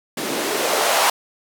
blue noise with band-pass filter sweep, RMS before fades -20 dBFS, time 0.17-1.1 s, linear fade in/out 5 ms, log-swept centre 250 to 850 Hz, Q 2.1, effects none

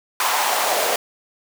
pink noise with high-pass filter sweep, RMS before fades -20 dBFS, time 0.2-0.96 s, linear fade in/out 2 ms, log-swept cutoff 970 to 550 Hz, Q 2.6, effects none

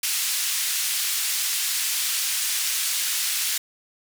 white band-pass noise, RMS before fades -25 dBFS, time 0.03-3.58 s, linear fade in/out 5 ms, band 2100 to 12000 Hz, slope 12 dB/octave, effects none

